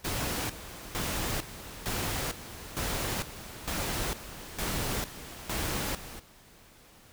pink noise with tremolo, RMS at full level -32 dBFS, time 0.04-6.2 s, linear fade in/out 10 ms, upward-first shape square, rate 1.1 Hz, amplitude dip 75%, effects pink hiss -56 dBFS RMS until 7.12 s

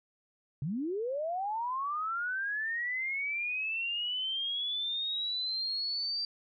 sine linear sweep, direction up, 126.1 to 4699 Hz, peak -31 dBFS, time 0.62-6.25 s, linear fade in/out 2 ms, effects none

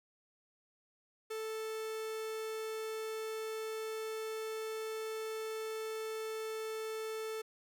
45% pulse tone, 439.9 Hz, A4, in tune, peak -38 dBFS, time 1.3-7.42 s, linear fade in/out 10 ms, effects none

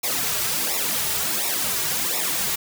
white noise with flanger, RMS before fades -24 dBFS, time 0.03-2.56 s, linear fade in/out 10 ms, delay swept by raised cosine 0.64 to 3.94 ms, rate 1.4 Hz, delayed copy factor -0.85, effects none

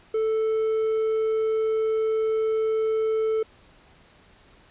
triangle tone, 440 Hz, A4, in tune, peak -19 dBFS, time 0.14-3.43 s, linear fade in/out 5 ms, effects pink hiss -55 dBFS RMS until 4.7 s + resampled to 8000 Hz

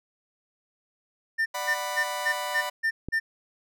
triangle tone bursts, 1802 Hz, A6, 41 cents sharp, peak -20 dBFS, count 7, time 1.38-3.2 s, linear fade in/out 20 ms, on 80 ms, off 210 ms
sawtooth chord, B minor, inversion first, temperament just, 592.7 / 740.8 / 987.8 Hz, D5 / F#5 / B5, +16 / +2 / 0 cents, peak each -31 / -32 / -28 dBFS, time 1.54-2.7 s, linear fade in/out 10 ms
click, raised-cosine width 3 ms, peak -21 dBFS, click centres 3.086 s
effects none

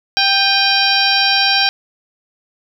harmonic tone with a mistuned harmonic, 786 Hz, G5, 4 cents sharp, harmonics 1 / 2 / 3 / 4 / 5 / 6 / 7, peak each -19 / -19 / -19 / -19 / -19 / -19 / -19 dBFS, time 0.17-1.69 s, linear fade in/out 0 ms, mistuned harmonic 3, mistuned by +70 cents, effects 7-bit

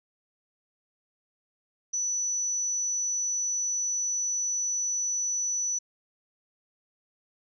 sine tone, 5950 Hz, F#8, 9 cents sharp, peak -26 dBFS, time 1.93-5.79 s, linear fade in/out 10 ms, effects none

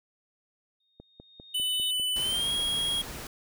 sine tone with exponential growth, 3700 Hz, A#7, 14 cents flat, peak -33 dBFS, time 0.8-1.91 s, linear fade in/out 5 ms, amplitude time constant 240 ms
click train, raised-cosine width 2 ms, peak -32 dBFS, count 9, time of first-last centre 1-2.597 s, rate 5.01 Hz
square tone with pitch glide, 2996 to 3286 Hz, F#7 to G#7, +21 to -19 cents, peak -27 dBFS, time 1.54-3.02 s, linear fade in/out 10 ms, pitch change +160 cents, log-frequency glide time 2.18-2.5 s
pink noise, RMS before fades -40 dBFS, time 2.16-3.27 s, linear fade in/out 2 ms
effects none

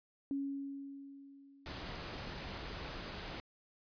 sine tone with exponential decay, 277.3 Hz, C#4, 1 cent sharp, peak -33 dBFS, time 0.31-2.34 s, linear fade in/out 1 ms, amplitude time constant 440 ms
pink noise, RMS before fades -44 dBFS, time 1.66-3.4 s, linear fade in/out 0 ms
effects resampled to 11025 Hz

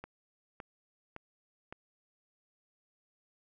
click train, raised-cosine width 0.5 ms, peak -28 dBFS, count 4, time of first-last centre 0.04-1.725 s, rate 1.78 Hz, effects none

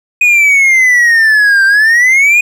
triangle exponential two-way sweep, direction down then up, 2489 to 1564 to 2489 Hz, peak -3 dBFS, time 0.21-2.41 s, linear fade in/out 5 ms, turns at 1.65 s, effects none

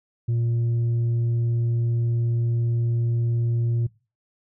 sine tone, 117.3 Hz, A#2, 11 cents sharp, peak -17 dBFS, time 0.28-3.87 s, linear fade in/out 10 ms, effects noise-tail reverb RT60 0.3 s tail -21 dB re dry + tanh soft clip ceiling -19 dBFS

